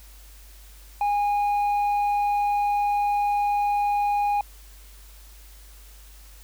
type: tone with tanh clipping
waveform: sine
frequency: 820 Hz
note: G#5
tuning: 22 cents flat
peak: -21 dBFS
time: 1.01-4.41 s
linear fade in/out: 2 ms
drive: 4 dB
effects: added 50 Hz sine -45 dBFS peak until 6.43 s + white hiss -52 dBFS RMS until 6.43 s